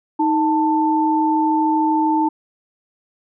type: tone pair together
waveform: sine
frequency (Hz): 313.4 / 886.4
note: D#4 / A5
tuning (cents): +13 / +13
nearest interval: octave + tritone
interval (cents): 1800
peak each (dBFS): -17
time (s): 0.19-2.29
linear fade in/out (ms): 10
effects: none